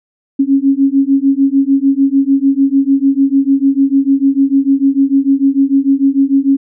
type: beating tone pair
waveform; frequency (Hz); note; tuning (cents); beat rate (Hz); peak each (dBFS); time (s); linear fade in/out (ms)
sine; 270.8 / 277.5; C#4 / C#4; -40 / +2; 6.7; -11; 0.39-6.57; 10
effects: none